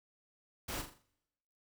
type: noise with echo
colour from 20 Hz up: pink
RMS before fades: -40 dBFS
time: 0.68-0.82 s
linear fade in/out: 10 ms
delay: 41 ms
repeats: 5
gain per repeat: -7 dB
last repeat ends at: 1.025 s
effects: noise-tail reverb RT60 1.0 s tail -26 dB re dry